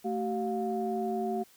sine tone cluster, 222 / 381.8 / 709 Hz, A3 / G4 / F5, +16 / -46 / +26 cents, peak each -33 / -32 / -33 dBFS, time 0.04-1.44 s, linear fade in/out 20 ms, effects tanh soft clip ceiling -19 dBFS + white hiss -60 dBFS RMS until 1.56 s

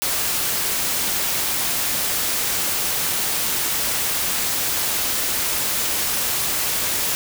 white noise, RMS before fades -22 dBFS, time 0.02-7.15 s, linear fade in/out 0 ms, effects none

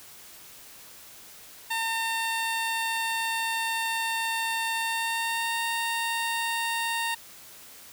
15% pulse tone with pitch glide, 907 to 921.3 Hz, A#5 to A#5, -48 to -21 cents, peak -20 dBFS, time 1.7-7.15 s, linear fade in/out 10 ms, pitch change +27 cents, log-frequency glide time 4.76-5.63 s, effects white hiss -48 dBFS RMS until 7.92 s

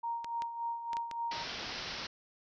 sine tone with tremolo, 932.3 Hz, A#5, in tune, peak -32 dBFS, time 0.03-1.44 s, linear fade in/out 10 ms, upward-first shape sine, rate 3.5 Hz, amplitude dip 60%
clicks, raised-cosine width 0.2 ms, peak -25 dBFS, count 5, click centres 0.245 / 0.421 / 0.932 / 0.969 / 1.113 s
white low-pass noise, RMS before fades -41 dBFS, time 1.31-2.07 s, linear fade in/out 5 ms, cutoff 5600 Hz, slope 96 dB/octave
effects none

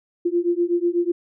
sine beating tone pair, 343.2 / 351.3 Hz, F4 / F4, -30 / +10 cents, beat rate 8.1 Hz, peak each -21 dBFS, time 0.25-1.12 s, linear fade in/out 10 ms, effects none

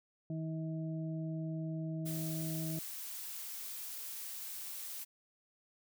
harmonic tone, 160 Hz, D#3, 49 cents sharp, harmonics 1 / 2 / 4, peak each -37 / -43 / -49 dBFS, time 0.3-2.79 s, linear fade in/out 2 ms
blue noise, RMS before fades -44 dBFS, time 2.05-5.05 s, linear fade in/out 20 ms
effects none

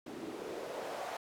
white noise with band-pass filter sweep, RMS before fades -42 dBFS, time 0.06-1.17 s, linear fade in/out 5 ms, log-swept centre 280 to 730 Hz, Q 2.7, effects none

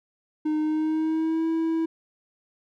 triangle tone with pitch glide, 307.2 to 325.5 Hz, D#4 to E4, -22 to -22 cents, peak -20 dBFS, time 0.45-1.86 s, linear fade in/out 10 ms, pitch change +100 cents, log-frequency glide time 0.6-1.47 s, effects none

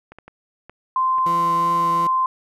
clicks, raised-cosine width 0.5 ms, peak -25 dBFS, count 5, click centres 0.12 / 0.186 / 0.28 / 0.696 / 1.184 s
sine tone, 1040 Hz, C6, 11 cents flat, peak -16 dBFS, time 0.96-2.26 s, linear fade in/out 2 ms
20% pulse tone with vibrato, 168.8 Hz, E3, 41 cents sharp, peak -23 dBFS, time 1.26-2.07 s, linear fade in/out 2 ms, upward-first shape triangle, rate 2.7 Hz, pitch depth 12 cents each way
effects none

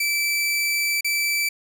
sawtooth tone with dropouts, 2322 Hz, D7, 20 cents flat, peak -17 dBFS, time 0-1.49 s, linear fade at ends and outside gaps 5 ms, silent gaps 1.009-1.045 s, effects none

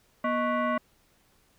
sine tone with frequency modulation, 241.5 Hz, B3, 39 cents flat, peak -24 dBFS, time 0.24-0.78 s, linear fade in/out 5 ms, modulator 865 Hz, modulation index 1.5, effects pink hiss -65 dBFS RMS until 1.58 s

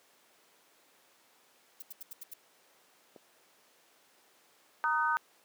violet noise bursts, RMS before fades -43 dBFS, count 6, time 1.8-2.338 s, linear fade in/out 5 ms, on 23 ms, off 80 ms
click, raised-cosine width 2 ms, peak -32 dBFS, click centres 3.162 s
sine chord, D# minor, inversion second, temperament equal with one note detuned, 932.3 / 1244.5 / 1514.6 Hz, A#5 / D#6 / F#6, 0 / 0 / +40 cents, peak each -31 dBFS, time 4.84-5.17 s, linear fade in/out 0 ms
effects pink hiss -64 dBFS RMS until 5.44 s + high-pass 400 Hz 12 dB/octave

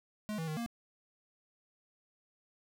square tone with pitch steps, 212 / 162.2 / 155 / 234.2 Hz, G#3 / E3 / D#3 / A#3, +36 / -28 / -6 / +8 cents, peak -36 dBFS, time 0.29-0.662 s, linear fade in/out 0 ms, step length 93 ms, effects none

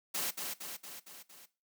white noise with echo, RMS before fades -35 dBFS, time 0.14-0.31 s, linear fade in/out 10 ms, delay 230 ms, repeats 5, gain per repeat -4 dB, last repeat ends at 1.46 s, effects noise-tail reverb RT60 0.3 s tail -17 dB re dry + high-pass 150 Hz 12 dB/octave

